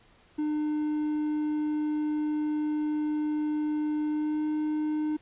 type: tone with pitch glide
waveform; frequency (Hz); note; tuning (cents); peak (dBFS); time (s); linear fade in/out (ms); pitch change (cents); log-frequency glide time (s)
triangle; 302.2 to 305.2; D4 to D#4; +50 to -33; -24; 0.38-5.17; 10; +17; 4.09-4.44
effects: pink hiss -60 dBFS RMS until 5.21 s + resampled to 8000 Hz